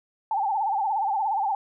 sine tone with vibrato, 830.6 Hz, G#5, in tune, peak -22 dBFS, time 0.31-1.55 s, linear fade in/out 2 ms, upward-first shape sine, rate 17 Hz, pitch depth 130 cents each way, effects none

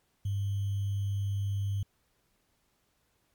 sine tone with sample-and-hold, 99.5 Hz, G2, 26 cents sharp, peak -28 dBFS, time 0.25-1.83 s, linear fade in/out 5 ms, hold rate 3150 Hz, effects pink hiss -73 dBFS RMS until 3.34 s + MP3 96 kbps

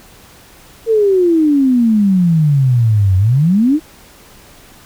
sine exponential two-way sweep, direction down then up, 462.9 to 91.3 to 327.2 Hz, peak -8 dBFS, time 0.86-3.8 s, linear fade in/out 50 ms, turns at 3.17 s, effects pink hiss -42 dBFS RMS until 4.85 s

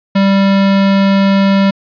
square tone, 196 Hz, G3, in tune, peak -8 dBFS, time 0.15-1.71 s, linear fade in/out 10 ms, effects resampled to 11025 Hz + 8-bit

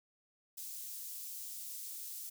white high-pass noise, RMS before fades -45 dBFS, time 0.57-2.3 s, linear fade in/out 10 ms, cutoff 6200 Hz, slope 12 dB/octave, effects none

